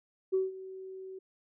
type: tone with ADSR envelope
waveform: sine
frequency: 378.8 Hz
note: F#4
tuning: 41 cents sharp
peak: -23 dBFS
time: 0.32-1.19 s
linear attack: 22 ms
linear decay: 170 ms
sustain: -18 dB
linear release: 8 ms
effects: tanh soft clip ceiling -19 dBFS